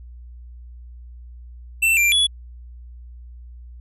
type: tone with pitch steps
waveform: square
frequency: 2681 / 2370 / 3394 Hz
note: E7 / D7 / G#7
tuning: +29 / +15 / +37 cents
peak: -15 dBFS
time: 1.82-2.27 s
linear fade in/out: 10 ms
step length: 150 ms
effects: added 60 Hz sine -37 dBFS peak until 3.8 s + resampled to 32000 Hz